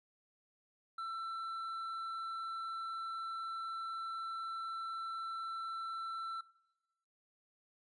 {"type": "tone with hard clipping", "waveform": "sine", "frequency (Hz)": 1338, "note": "E6", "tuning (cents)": 25, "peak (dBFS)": -40, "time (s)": [0.98, 6.41], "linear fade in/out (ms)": 5, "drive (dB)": 4, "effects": ["noise-tail reverb RT60 1.0 s tail -20 dB re dry", "resampled to 22050 Hz"]}